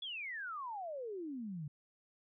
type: exponential sweep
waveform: sine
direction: down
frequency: 3469 to 140.2 Hz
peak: -40 dBFS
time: 0.02-1.68 s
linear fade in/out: 5 ms
effects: none

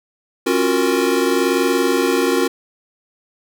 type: chord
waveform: square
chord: Gb major seventh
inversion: second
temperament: equal with one note detuned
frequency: 271.8 / 349.2 / 370 / 466.2 Hz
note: Db4 / F4 / Gb4 / Bb4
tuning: -34 / 0 / 0 / 0 cents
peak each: -21 dBFS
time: 0.46-2.48 s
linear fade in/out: 10 ms
effects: none

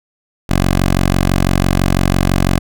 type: tone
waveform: 10% pulse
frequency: 46 Hz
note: F#1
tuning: 9 cents flat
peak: -3 dBFS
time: 0.49-2.59 s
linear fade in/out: 10 ms
effects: none

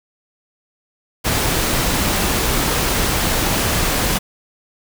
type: noise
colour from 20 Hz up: pink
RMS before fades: -18 dBFS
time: 1.24-4.19 s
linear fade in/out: 20 ms
effects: none

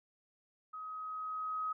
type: tone with level ramp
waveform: sine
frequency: 1265 Hz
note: D#6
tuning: 28 cents sharp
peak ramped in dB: -42 to -33 dBFS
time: 0.73-1.73 s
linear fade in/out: 10 ms
effects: none

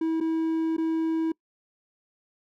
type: tone with dropouts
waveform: triangle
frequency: 323.5 Hz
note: E4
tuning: 32 cents flat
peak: -21 dBFS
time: 0.01-1.32 s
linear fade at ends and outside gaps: 5 ms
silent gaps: 0.203-0.209 / 0.767-0.78 s
effects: noise-tail reverb RT60 0.1 s tail -25 dB re dry

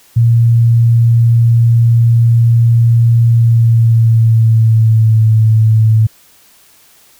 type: tone with pitch glide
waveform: sine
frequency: 116.54 to 110.32 Hz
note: A#2 to A2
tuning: 0 to +5 cents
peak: -5 dBFS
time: 0.16-6.07 s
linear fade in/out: 10 ms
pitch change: -95 cents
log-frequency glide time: 3.26-5.24 s
effects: white hiss -46 dBFS RMS until 7.19 s

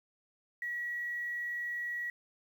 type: tone with quantisation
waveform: sine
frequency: 1922 Hz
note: B6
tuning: 48 cents flat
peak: -34 dBFS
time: 0.62-2.1 s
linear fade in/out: 2 ms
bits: 10
effects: none

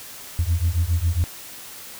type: beating tone pair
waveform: sine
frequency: 81.2 / 88.5 Hz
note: E2 / F2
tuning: -26 / +23 cents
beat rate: 7.3 Hz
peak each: -20 dBFS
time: 0.39-1.24 s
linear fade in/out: 0 ms
effects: tanh soft clip ceiling -13 dBFS + white hiss -39 dBFS RMS until 1.99 s

